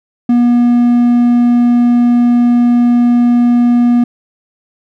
triangle tone, 240.8 Hz, B3, 44 cents flat, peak -4 dBFS, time 0.29-4.04 s, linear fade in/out 5 ms, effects none

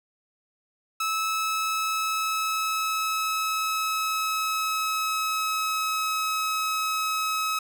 sawtooth tone with pitch glide, 1300 to 1282.1 Hz, E6 to E6, -24 to -48 cents, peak -21 dBFS, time 1-7.59 s, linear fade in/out 5 ms, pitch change -24 cents, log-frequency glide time 1.17-6.16 s, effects none

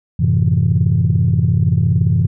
sine chord, F# half-diminished seventh, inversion none, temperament equal, 92.5 / 110 / 130.81 / 164.81 Hz, F#2 / A2 / C3 / E3, 0 / 0 / 0 / 0 cents, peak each -16 dBFS, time 0.19-2.27 s, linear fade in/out 10 ms, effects tanh soft clip ceiling -4 dBFS

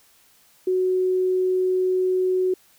sine tone, 370.1 Hz, F#4, in tune, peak -18 dBFS, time 0.67-2.54 s, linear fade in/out 5 ms, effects white hiss -57 dBFS RMS until 2.78 s

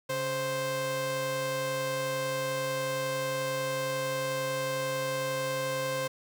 sawtooth tone pair together, 138.7 / 523.7 Hz, C#3 / C5, +1 / +1 cents, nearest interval octave + major seventh, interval 2300 cents, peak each -34 / -26 dBFS, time 0.09-6.08 s, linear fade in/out 10 ms, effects none

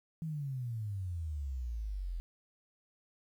sine exponential sweep, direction down, 164.81 to 41.27 Hz, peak -35 dBFS, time 0.22-2.2 s, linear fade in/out 0 ms, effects 11-bit

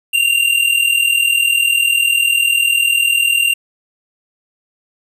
square tone pair together, 2760 / 2800 Hz, F7 / F7, -21 / +4 cents, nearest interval unison, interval 25 cents, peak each -15 dBFS, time 0.13-3.54 s, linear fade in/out 10 ms, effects resampled to 32000 Hz + 8-bit

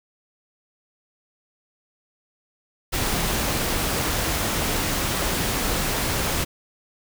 pink noise, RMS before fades -24 dBFS, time 2.92-6.45 s, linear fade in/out 20 ms, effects none

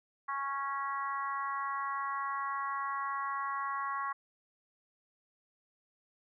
harmonic tone, 276.5 Hz, C#4, 4 cents flat, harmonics 3 / 4 / 5 / 6 / 7, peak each -44 / -34 / -44 / -45 / -44 dBFS, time 0.28-4.13 s, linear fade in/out 10 ms, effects none

